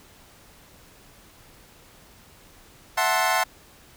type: chord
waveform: 25% pulse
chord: F# half-diminished seventh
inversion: third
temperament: equal with one note detuned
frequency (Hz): 659.3 / 740 / 880 / 1051.3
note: E5 / F#5 / A5 / C6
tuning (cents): 0 / 0 / 0 / +8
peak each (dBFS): -24 / -21 / -22 / -22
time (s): 2.97-3.44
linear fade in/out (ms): 10
effects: pink hiss -52 dBFS RMS until 3.96 s